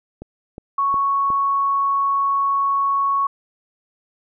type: click train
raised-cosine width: 2 ms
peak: -20 dBFS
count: 4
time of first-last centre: 0.22-1.303 s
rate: 2.77 Hz
type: tone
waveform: sine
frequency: 1108.7 Hz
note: C#6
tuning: in tune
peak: -16 dBFS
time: 0.78-3.27 s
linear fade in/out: 5 ms
effects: none